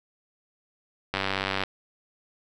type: click train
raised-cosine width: 0.3 ms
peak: -10 dBFS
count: 49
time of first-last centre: 1.14-1.636 s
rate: 96.7 Hz
effects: none